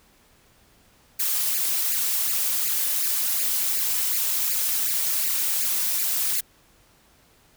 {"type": "noise with flanger", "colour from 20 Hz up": "blue", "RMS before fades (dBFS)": -24, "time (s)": [1.19, 6.41], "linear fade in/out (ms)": 10, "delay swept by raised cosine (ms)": [0.42, 4.12], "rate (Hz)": 2.7, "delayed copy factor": 0.7, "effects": ["pink hiss -58 dBFS RMS until 7.56 s"]}